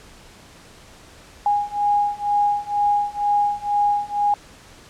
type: beating tone pair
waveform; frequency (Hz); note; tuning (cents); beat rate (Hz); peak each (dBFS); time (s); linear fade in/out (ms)
sine; 821 / 823.1; G#5 / G#5; -20 / -16; 2.1; -21 / -20; 1.46-4.34; 2
effects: pink hiss -46 dBFS RMS until 4.89 s + low-pass 9000 Hz 12 dB/octave